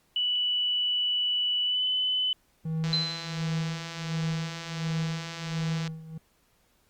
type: tone with pitch glide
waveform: sine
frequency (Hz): 2960 to 3013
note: F#7 to F#7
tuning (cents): 0 to +31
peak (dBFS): -24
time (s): 0.16-2.33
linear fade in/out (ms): 2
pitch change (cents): +31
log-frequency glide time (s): 1.64-1.84
type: tone with tremolo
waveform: triangle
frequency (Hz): 160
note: D#3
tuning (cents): +49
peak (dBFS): -24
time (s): 2.65-6.18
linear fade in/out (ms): 5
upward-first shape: sine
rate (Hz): 1.4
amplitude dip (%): 85
type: click train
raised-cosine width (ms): 0.2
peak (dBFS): -21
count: 508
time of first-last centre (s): 2.84-5.876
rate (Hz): 167
type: tone with exponential decay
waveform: sine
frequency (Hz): 4056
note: B7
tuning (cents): +45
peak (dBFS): -22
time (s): 2.93-3.58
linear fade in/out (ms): 1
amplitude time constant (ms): 140
effects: pink hiss -67 dBFS RMS until 6.89 s + Opus 48 kbps